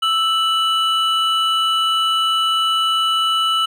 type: tone pair together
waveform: triangle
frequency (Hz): 1318.5 / 2960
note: E6 / F#7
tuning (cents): 0 / 0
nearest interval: octave + major second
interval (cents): 1400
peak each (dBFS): -16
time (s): 0.02-3.66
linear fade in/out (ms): 10
effects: none